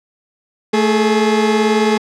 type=tone pair together; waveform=30% pulse; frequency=220 / 421.6 Hz; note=A3 / G#4; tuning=0 / +26 cents; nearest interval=major seventh; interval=1126 cents; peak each=-12 dBFS; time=0.73-1.98 s; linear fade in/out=10 ms; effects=low-pass 6000 Hz 12 dB/octave